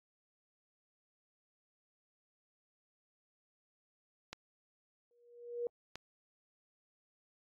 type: clicks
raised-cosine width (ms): 0.2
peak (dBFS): -25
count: 2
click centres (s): 4.33 / 5.956
type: tone with exponential growth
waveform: sine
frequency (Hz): 477.7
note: A#4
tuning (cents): +42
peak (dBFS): -32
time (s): 5.11-5.67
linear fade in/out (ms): 1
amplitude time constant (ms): 120
effects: AAC 32 kbps